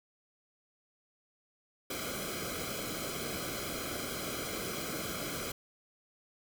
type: noise with comb filter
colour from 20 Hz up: pink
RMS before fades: -38 dBFS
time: 1.9-5.52 s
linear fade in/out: 5 ms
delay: 1.1 ms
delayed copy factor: -0.85
effects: none